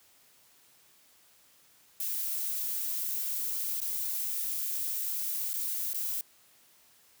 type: noise with dropouts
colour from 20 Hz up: violet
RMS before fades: -33 dBFS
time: 2-6.21 s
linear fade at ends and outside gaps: 2 ms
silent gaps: 3.804-3.815 / 5.533-5.538 / 5.933-5.944 s
effects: white hiss -62 dBFS RMS until 7.2 s + high-pass 60 Hz 12 dB/octave